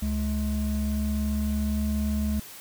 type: tone pair together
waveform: triangle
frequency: 70.68 / 211.8 Hz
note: C#2 / G#3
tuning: +34 / +34 cents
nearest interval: octave + perfect fifth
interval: 1900 cents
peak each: -25 dBFS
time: 0.02-2.4 s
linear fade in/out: 5 ms
effects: white hiss -44 dBFS RMS until 2.6 s